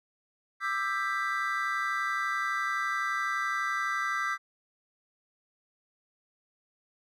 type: chord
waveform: triangle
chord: E minor seventh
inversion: third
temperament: just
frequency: 1186.7 / 1318.5 / 1582.2 / 1977.8 Hz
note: D6 / E6 / G6 / B6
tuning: +18 / 0 / +16 / +2 cents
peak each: -32 dBFS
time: 0.6-4.38 s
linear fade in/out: 50 ms
effects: none